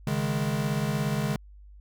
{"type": "chord", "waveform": "square", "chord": "C# suspended second", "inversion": "none", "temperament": "equal", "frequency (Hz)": [138.59, 155.56, 207.7], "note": ["C#3", "D#3", "G#3"], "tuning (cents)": [0, 0, 0], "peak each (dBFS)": [-30, -31, -31], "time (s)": [0.07, 1.36], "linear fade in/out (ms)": 2, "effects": ["added 50 Hz sine -46 dBFS peak until 1.8 s"]}